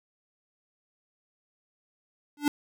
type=tone with exponential growth; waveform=square; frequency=292.2 Hz; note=D4; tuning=9 cents flat; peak=-18 dBFS; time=2.37-2.48 s; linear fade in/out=2 ms; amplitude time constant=23 ms; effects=none